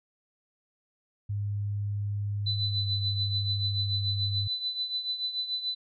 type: tone with pitch glide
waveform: sine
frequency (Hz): 102.2 to 99.92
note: G#2 to G2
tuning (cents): -27 to +34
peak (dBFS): -28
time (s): 1.29-4.48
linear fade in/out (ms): 10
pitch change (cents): -39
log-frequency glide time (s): 2.6-2.87
type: tone with tremolo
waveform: sine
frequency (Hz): 4000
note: B7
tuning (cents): +21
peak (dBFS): -26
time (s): 2.46-5.75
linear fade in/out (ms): 10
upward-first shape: triangle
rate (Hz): 6.9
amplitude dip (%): 75
effects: none